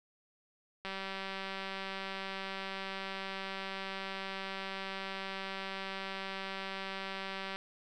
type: click train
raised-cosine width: 0.3 ms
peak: -24 dBFS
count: 1296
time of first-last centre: 0.85-7.56 s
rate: 193 Hz
effects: none